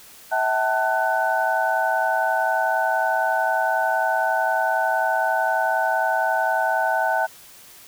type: tone cluster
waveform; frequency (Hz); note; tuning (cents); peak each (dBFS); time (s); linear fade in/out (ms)
sine; 650 / 761 / 885 / 1496; E5 / F#5 / A5 / F#6; -24 / +48 / +10 / +19; -24; 0.31-7.27; 20
effects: white hiss -46 dBFS RMS until 7.87 s